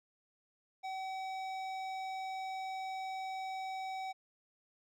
sine tone with hard clipping, 761 Hz, F#5, 48 cents sharp, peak -40 dBFS, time 0.83-4.13 s, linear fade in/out 20 ms, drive 13 dB, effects none

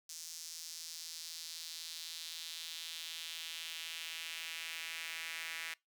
sawtooth tone with high-pass filter sweep, 163.9 Hz, E3, 10 cents flat, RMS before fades -45 dBFS, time 0.09-5.74 s, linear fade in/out 5 ms, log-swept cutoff 5800 to 2100 Hz, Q 2.2, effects noise-tail reverb RT60 0.2 s tail -24 dB re dry

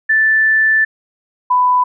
sine tone pair in turn, 1760 / 996.1 Hz, A6 / B5, 0 / +15 cents, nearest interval minor seventh, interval 985 cents, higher first, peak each -9 dBFS, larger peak neither, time 0.09-0.85 / 1.5-1.84 s, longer first, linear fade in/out 10 ms, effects none

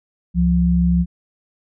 sine tone pair together, 68.32 / 174.61 Hz, C#2 / F3, -25 / 0 cents, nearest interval octave + major third, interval 1625 cents, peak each -18 / -14 dBFS, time 0.34-1.06 s, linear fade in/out 50 ms, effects none

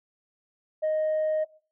sine tone, 622 Hz, D#5, 1 cent flat, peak -21 dBFS, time 0.82-1.45 s, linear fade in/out 20 ms, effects noise-tail reverb RT60 0.4 s tail -20 dB re dry + tanh soft clip ceiling -21 dBFS

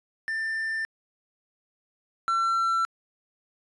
triangle tone pair in turn, 1786 / 1349.6 Hz, A6 / E6, +25 / +40 cents, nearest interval perfect fourth, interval 485 cents, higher first, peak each -25 / -20 dBFS, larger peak second, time 0.28-0.85 / 2.28-2.85 s, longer neither, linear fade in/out 0 ms, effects resampled to 22050 Hz

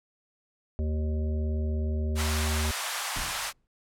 harmonic tone, 76.8 Hz, D#2, 22 cents flat, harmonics 1 / 3 / 5 / 7 / 8, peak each -26 / -36 / -40 / -47 / -45 dBFS, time 0.79-2.71 s, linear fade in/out 0 ms
pink high-pass noise, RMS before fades -32 dBFS, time 2.15-3.53 s, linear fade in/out 50 ms, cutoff 770 Hz, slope 24 dB/octave
brown noise with exponential decay, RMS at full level -34 dBFS, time 3.16-3.67 s, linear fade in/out 0 ms, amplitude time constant 110 ms
effects low-pass 12000 Hz 12 dB/octave

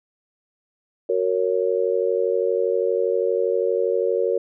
sine chord, F# major, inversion none, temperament just, 370 / 462.5 / 555 Hz, F#4 / A#4 / C#5, 0 / -14 / +2 cents, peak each -24 / -21 / -24 dBFS, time 1.09-4.38 s, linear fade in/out 5 ms, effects none

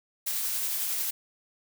blue noise with tremolo, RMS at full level -29 dBFS, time 0.26-1.11 s, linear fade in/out 10 ms, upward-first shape triangle, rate 11 Hz, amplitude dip 25%, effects none

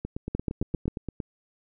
two click trains, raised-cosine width 3 ms, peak -19 / -14 dBFS, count 11 / 5, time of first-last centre 0.05-1.202 / 0.35-0.88 s, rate 8.68 / 7.55 Hz, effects none

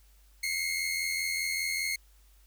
sawtooth tone pair together, 2099 / 2184 Hz, C7 / C#7, +5 / -26 cents, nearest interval minor second, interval 69 cents, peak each -30 / -28 dBFS, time 0.43-1.96 s, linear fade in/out 5 ms, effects added 50 Hz sine -57 dBFS peak until 2.46 s + white hiss -66 dBFS RMS until 2.46 s

